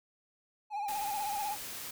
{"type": "tone with vibrato", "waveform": "triangle", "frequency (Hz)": 825, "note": "G#5", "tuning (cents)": -12, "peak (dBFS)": -31, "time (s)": [0.7, 1.57], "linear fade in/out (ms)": 50, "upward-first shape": "sine", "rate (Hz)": 16, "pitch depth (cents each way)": 66}
{"type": "noise", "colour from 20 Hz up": "white", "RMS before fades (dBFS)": -42, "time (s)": [0.88, 1.91], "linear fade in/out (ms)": 5}
{"effects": []}